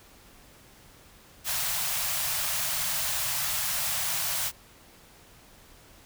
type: band-stop noise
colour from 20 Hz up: white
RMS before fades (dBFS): -29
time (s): 1.44-4.52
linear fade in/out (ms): 50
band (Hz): 180 to 580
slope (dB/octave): 96
effects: pink hiss -54 dBFS RMS until 6.05 s